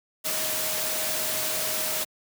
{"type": "tone in noise", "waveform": "sine", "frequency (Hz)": 628, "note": "D#5", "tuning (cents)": 16, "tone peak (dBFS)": -37, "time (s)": [0.24, 2.05], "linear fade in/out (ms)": 20, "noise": "white", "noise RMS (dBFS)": -28, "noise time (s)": [0.24, 2.05], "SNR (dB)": -12, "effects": ["high-pass 100 Hz 12 dB/octave"]}